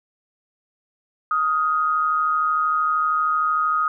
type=tone pair together; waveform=sine; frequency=1249 / 1402 Hz; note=D#6 / F6; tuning=+6 / +6 cents; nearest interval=major second; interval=200 cents; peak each=-18 / -27 dBFS; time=1.31-3.88 s; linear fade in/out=2 ms; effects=none